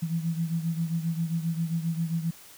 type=beating tone pair; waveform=sine; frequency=163.8 / 171.3 Hz; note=E3 / F3; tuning=-11 / -33 cents; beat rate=7.5 Hz; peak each=-27 / -32 dBFS; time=0.02-2.31 s; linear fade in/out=10 ms; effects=white hiss -50 dBFS RMS until 2.57 s